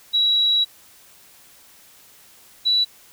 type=tone pair in turn; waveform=sine; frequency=3890 / 3940 Hz; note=B7 / B7; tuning=-27 / -5 cents; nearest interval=unison; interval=22 cents; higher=second; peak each=-15 dBFS; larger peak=neither; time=0.13-0.65 / 2.65-2.85 s; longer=first; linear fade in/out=20 ms; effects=white hiss -50 dBFS RMS until 3.12 s